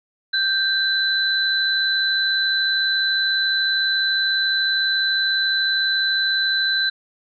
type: tone pair together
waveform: sine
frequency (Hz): 1568 / 4013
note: G6 / B7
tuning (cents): 0 / +27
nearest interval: octave + major third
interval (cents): 1627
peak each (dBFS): -20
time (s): 0.33-6.9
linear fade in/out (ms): 10
effects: none